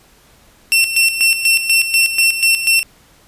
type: tone with tremolo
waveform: sawtooth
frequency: 2705 Hz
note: E7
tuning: 44 cents sharp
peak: -6 dBFS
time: 0.72-2.83 s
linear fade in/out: 0 ms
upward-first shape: square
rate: 4.1 Hz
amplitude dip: 65%
effects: pink hiss -49 dBFS RMS until 3.27 s + resampled to 32000 Hz